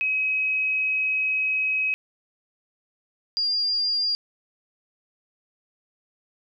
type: tone pair in turn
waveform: sine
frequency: 2544 / 4802 Hz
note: D#7 / D8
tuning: +38 / +38 cents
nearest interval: major seventh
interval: 1100 cents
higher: second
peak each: -21 dBFS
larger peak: neither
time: 0.01-1.94 / 3.37-4.15 s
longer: first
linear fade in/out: 0 ms
effects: none